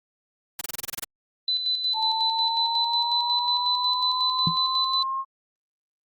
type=noise bursts; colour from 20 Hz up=white; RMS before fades=-30 dBFS; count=10; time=0.59-1.044 s; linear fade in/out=5 ms; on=22 ms; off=26 ms
type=tone with tremolo; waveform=sine; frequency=4009 Hz; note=B7; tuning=25 cents sharp; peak=-21 dBFS; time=1.48-5.03 s; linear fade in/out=2 ms; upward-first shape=square; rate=5.5 Hz; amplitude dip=50%
type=linear sweep; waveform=sine; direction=up; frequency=880 to 1075 Hz; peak=-25 dBFS; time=1.93-5.25 s; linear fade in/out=50 ms
type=tone with exponential decay; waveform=sine; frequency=164.81 Hz; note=E3; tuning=in tune; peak=-18 dBFS; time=4.47-4.57 s; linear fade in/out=2 ms; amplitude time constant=20 ms
effects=Opus 48 kbps